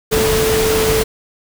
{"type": "tone in noise", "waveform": "sine", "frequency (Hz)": 440, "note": "A4", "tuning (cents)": 0, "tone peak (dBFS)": -14, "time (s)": [0.11, 1.04], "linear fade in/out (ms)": 20, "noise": "pink", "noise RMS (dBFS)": -18, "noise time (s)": [0.11, 1.04], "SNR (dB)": 1, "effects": []}